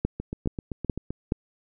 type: two click trains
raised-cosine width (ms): 3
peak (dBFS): -18 / -10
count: 8 / 4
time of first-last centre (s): 0.2-1.106 / 0.05-1.321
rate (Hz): 7.73 / 2.36
effects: none